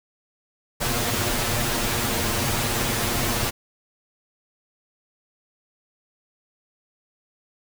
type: noise with comb filter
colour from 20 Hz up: pink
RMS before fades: -24 dBFS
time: 0.8-3.51 s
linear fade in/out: 20 ms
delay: 8.5 ms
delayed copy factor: +1
effects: none